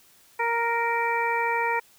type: harmonic tone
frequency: 466.2 Hz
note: A#4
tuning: in tune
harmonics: 1 / 2 / 3 / 4 / 5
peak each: -30 / -25 / -34 / -30 / -30 dBFS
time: 0.39-1.8 s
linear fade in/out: 10 ms
effects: white hiss -57 dBFS RMS until 1.98 s